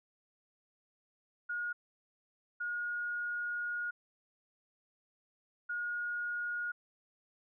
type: tone bursts at uneven times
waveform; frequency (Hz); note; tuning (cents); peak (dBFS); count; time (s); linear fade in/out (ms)
sine; 1437; F6; +49; -34; 3; 1.49-1.73 / 2.6-3.91 / 5.69-6.72; 10
effects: none